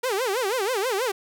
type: tone with vibrato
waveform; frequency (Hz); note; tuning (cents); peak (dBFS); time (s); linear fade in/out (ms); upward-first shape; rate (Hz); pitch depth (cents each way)
sawtooth; 447.4; A4; +29; -19; 0.03-1.12; 10; sine; 6.2; 280
effects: none